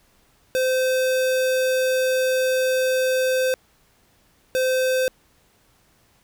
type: tone bursts at uneven times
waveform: square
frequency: 516 Hz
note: C5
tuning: 24 cents flat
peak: -19 dBFS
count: 2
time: 0.55-3.54 / 4.55-5.08 s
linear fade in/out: 0 ms
effects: pink hiss -60 dBFS RMS until 6.23 s